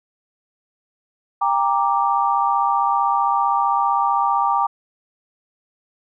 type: chord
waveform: sine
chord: G minor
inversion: none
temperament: equal with one note detuned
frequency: 796.8 / 932.3 / 1174.7 Hz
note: G5 / Bb5 / D6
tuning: +28 / 0 / 0 cents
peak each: -20 dBFS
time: 1.41-4.67 s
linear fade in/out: 10 ms
effects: none